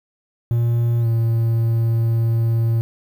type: tone with pitch glide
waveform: triangle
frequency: 117.8 to 114.64 Hz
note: A#2 to A#2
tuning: +19 to -28 cents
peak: -13 dBFS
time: 0.51-2.81 s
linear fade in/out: 0 ms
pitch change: -47 cents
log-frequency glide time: 1-1.07 s
effects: 8-bit